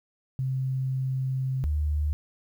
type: tone pair in turn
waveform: sine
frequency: 131.5 / 74.8 Hz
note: C3 / D2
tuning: +9 / +32 cents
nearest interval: minor seventh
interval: 977 cents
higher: first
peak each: -25 / -23 dBFS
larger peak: second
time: 0.39-1.64 / 1.64-2.13 s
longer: first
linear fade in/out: 0 ms
effects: 10-bit